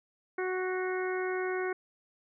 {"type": "harmonic tone with a mistuned harmonic", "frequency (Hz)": 370, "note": "F#4", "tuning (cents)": 0, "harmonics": [1, 2, 3, 4, 5, 6], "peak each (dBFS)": [-31, -40, -42, -39, -42, -43], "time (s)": [0.38, 1.73], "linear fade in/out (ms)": 5, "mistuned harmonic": 6, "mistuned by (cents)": -34, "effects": []}